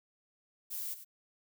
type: noise with echo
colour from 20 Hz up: violet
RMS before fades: -39 dBFS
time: 0.7-0.95 s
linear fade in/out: 20 ms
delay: 99 ms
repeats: 1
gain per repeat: -11 dB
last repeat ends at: 1.049 s
effects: none